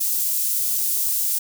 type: high-pass noise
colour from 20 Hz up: white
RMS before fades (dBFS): -22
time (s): 0-1.39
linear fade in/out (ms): 10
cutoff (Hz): 7900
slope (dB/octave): 12
effects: none